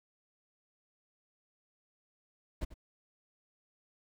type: noise with echo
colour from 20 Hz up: brown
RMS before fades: -34 dBFS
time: 2.61-2.65 s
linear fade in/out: 10 ms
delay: 92 ms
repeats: 1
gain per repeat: -15 dB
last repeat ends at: 2.742 s
effects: none